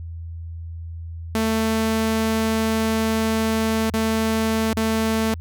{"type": "tone with dropouts", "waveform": "sawtooth", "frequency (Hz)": 221.9, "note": "A3", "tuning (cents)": 15, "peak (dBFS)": -15, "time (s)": [1.35, 5.34], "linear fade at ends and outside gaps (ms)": 0, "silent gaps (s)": [[3.898, 3.939], [4.731, 4.77]], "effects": ["added 83 Hz sine -30 dBFS peak until 5.4 s"]}